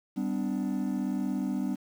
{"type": "chord", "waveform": "triangle", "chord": "G major", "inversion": "none", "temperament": "equal with one note detuned", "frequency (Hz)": [196, 252.1, 293.7], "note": ["G3", "B3", "D4"], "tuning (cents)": [0, 36, 0], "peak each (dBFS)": [-29, -29, -31], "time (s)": [0.16, 1.76], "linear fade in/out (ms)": 20, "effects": ["tanh soft clip ceiling -20 dBFS", "9-bit"]}